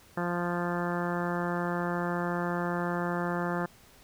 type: harmonic tone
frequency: 174.61 Hz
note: F3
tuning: in tune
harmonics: 1 / 2 / 3 / 4 / 5 / 6 / 7 / 8 / 9 / 10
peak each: -32 / -35 / -37 / -38 / -39 / -40 / -40 / -41 / -42 / -42 dBFS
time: 0.17-3.66 s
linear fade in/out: 5 ms
effects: pink hiss -57 dBFS RMS until 4.03 s